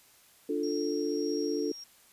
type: chord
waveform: sine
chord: D minor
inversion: none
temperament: equal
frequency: 293.7 / 349.2 / 440 Hz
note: D4 / F4 / A4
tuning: 0 / 0 / 0 cents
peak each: -32 / -34 / -32 dBFS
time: 0.49-1.72 s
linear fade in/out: 5 ms
type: tone with tremolo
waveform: sine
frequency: 5588 Hz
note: F8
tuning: in tune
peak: -40 dBFS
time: 0.63-1.84 s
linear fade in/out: 5 ms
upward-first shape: triangle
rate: 1.7 Hz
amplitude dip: 40%
effects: white hiss -60 dBFS RMS until 2.12 s + resampled to 32000 Hz